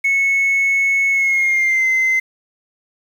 sine tone with pitch glide, 2200 to 2065 Hz, C#7 to C7, -14 to -23 cents, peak -11 dBFS, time 0.04-2.2 s, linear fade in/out 10 ms, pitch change -109 cents, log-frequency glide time 1.11-1.87 s, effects tanh soft clip ceiling -11 dBFS + 7-bit

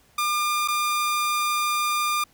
sawtooth tone with dropouts, 1202 Hz, D6, 40 cents sharp, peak -18 dBFS, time 0.18-2.24 s, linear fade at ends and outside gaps 5 ms, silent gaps 0.677-0.683 s, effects pink hiss -59 dBFS RMS until 2.33 s

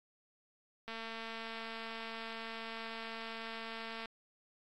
click train, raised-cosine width 0.3 ms, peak -28 dBFS, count 719, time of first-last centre 0.88-4.057 s, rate 226 Hz, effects AAC 64 kbps

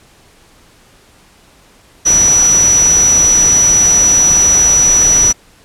sine tone in noise, 5890 Hz, F#8, 9 cents flat, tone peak -6 dBFS, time 2.05-5.33 s, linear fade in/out 20 ms, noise pink, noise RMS -20 dBFS, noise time 2.05-5.33 s, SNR +11 dB, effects pink hiss -46 dBFS RMS until 5.64 s + low-pass 11000 Hz 12 dB/octave

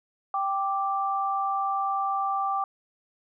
sine tone pair together, 784 / 1174.7 Hz, G5 / D6, 0 / 0 cents, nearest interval perfect fifth, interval 700 cents, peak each -27 dBFS, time 0.34-2.64 s, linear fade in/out 2 ms, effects none

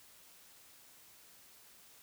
silence, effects white hiss -60 dBFS RMS until 2.02 s

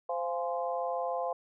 harmonic tone with a mistuned harmonic, 173.3 Hz, F3, 13 cents flat, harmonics 3 / 4 / 5 / 6, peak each -34 / -34 / -38 / -39 dBFS, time 0.09-1.33 s, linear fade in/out 5 ms, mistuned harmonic 5, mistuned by -68 cents, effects none

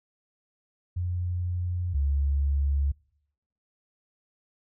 sine tone pair in turn, 88.8 / 70.29 Hz, F2 / C#2, +29 / +25 cents, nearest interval major third, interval 404 cents, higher first, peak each -26 / -22 dBFS, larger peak second, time 0.96-1.94 / 1.94-2.92 s, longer neither, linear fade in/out 10 ms, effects noise-tail reverb RT60 0.8 s tail -26 dB re dry

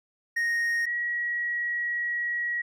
triangle / sine tone pair in turn, 1864.7 / 1911.6 Hz, A#6 / A#6, 0 / +43 cents, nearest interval unison, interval 43 cents, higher second, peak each -22 / -26 dBFS, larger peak first, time 0.36-0.86 / 0.86-2.62 s, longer second, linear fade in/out 10 ms, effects none

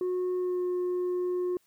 sine tone with pitch glide, 364.1 to 359.7 Hz, F#4 to F#4, -28 to -49 cents, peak -24 dBFS, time 0.01-1.57 s, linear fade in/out 2 ms, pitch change -21 cents, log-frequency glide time 0.37-0.61 s, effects tanh soft clip ceiling -26 dBFS + white hiss -69 dBFS RMS until 1.66 s

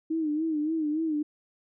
sine tone with vibrato, 311.1 Hz, D#4, in tune, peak -25 dBFS, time 0.1-1.23 s, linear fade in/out 10 ms, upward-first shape sine, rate 3.5 Hz, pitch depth 83 cents each way, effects none

